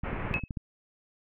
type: low-pass noise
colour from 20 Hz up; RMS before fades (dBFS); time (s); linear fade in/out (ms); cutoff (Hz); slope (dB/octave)
pink; -35; 0.03-0.4; 20; 2500; 48
type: clicks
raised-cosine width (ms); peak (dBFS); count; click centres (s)
5; -21; 8; 0.036 / 0.131 / 0.252 / 0.312 / 0.363 / 0.437 / 0.508 / 0.572
type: tone with exponential decay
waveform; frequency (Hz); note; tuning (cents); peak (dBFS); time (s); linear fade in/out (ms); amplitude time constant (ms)
sine; 2580; E7; -38; -23; 0.34-0.48; 0; 30
effects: none